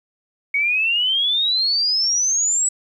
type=exponential sweep; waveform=sine; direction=up; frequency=2217 to 7900 Hz; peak=-16 dBFS; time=0.54-2.69 s; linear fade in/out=5 ms; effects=9-bit